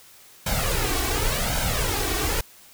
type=noise with flanger; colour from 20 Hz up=pink; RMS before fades=-24 dBFS; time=0.46-2.41 s; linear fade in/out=5 ms; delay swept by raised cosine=1.3 to 2.7 ms; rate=0.9 Hz; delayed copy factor=+0.75; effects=white hiss -50 dBFS RMS until 2.73 s